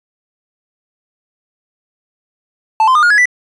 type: tone with pitch steps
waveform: triangle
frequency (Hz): 880 / 1034.5 / 1216.1 / 1429.6 / 1680.5 / 1975.5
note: A5 / C6 / D#6 / F6 / G#6 / B6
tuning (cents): 0 / -20 / -40 / +40 / +20 / 0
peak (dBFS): -5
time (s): 2.8-3.256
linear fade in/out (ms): 2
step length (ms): 76
effects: resampled to 24000 Hz